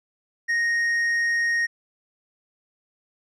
triangle tone with tanh clipping, 1864.7 Hz, A#6, in tune, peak -21 dBFS, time 0.48-1.67 s, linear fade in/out 20 ms, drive 9 dB, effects none

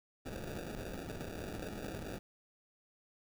white noise with sample-and-hold, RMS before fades -43 dBFS, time 0.25-2.19 s, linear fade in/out 10 ms, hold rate 1050 Hz, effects none

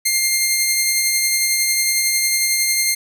10% pulse tone with tremolo, 2111 Hz, C7, 15 cents sharp, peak -5 dBFS, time 0.05-2.95 s, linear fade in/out 10 ms, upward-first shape triangle, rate 11 Hz, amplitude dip 30%, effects none

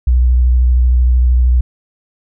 sine tone with vibrato, 61.8 Hz, B1, 2 cents sharp, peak -7 dBFS, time 0.07-1.61 s, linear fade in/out 5 ms, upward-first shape sine, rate 13 Hz, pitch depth 32 cents each way, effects none

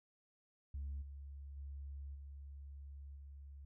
sine tone with level steps, 70 Hz, C#2, 18 cents sharp, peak -39 / -47 / -44 / -48 / -50 dBFS, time 0.74-3.65 s, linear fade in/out 5 ms, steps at 1.01 / 1.56 / 2.14 / 3.15 s, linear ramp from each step 20 ms, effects tanh soft clip ceiling -38 dBFS

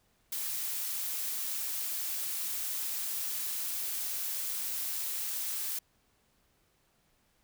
blue noise, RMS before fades -35 dBFS, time 0.32-5.79 s, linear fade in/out 5 ms, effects pink hiss -71 dBFS RMS until 7.43 s

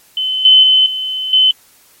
sine tone with level steps, 3046 Hz, F#7, 50 cents sharp, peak -14 / -3 / -6 / -17 / -6 dBFS, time 0.17-1.51 s, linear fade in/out 2 ms, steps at 0.45 / 0.63 / 0.86 / 1.33 s, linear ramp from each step 2 ms, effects white hiss -48 dBFS RMS until 2 s + MP3 64 kbps

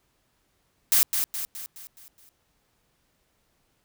blue noise with echo, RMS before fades -19 dBFS, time 0.92-1.03 s, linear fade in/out 0 ms, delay 210 ms, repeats 6, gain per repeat -6 dB, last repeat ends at 2.29 s, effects pink hiss -70 dBFS RMS until 3.84 s

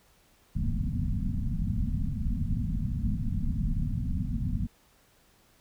pink low-pass noise, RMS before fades -29 dBFS, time 0.55-4.67 s, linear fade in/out 10 ms, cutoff 250 Hz, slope 96 dB/octave, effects pink hiss -63 dBFS RMS until 5.6 s

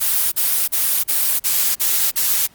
blue noise bursts, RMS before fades -17 dBFS, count 7, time 0-2.474 s, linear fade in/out 20 ms, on 320 ms, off 39 ms, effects pink hiss -51 dBFS RMS until 2.54 s + Opus 32 kbps

